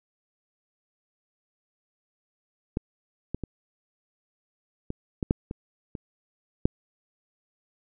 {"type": "clicks", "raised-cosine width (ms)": 3, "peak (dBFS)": [-13, -16, -19, -18, -14, -7, -20, -22, -6], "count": 9, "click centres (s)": [2.771, 3.346, 3.437, 4.904, 5.228, 5.309, 5.511, 5.952, 6.655], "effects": []}